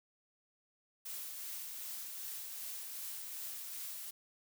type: noise with tremolo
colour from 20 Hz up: blue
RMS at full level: -43 dBFS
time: 1.05-4.11 s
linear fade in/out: 10 ms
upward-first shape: triangle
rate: 2.6 Hz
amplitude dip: 30%
effects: none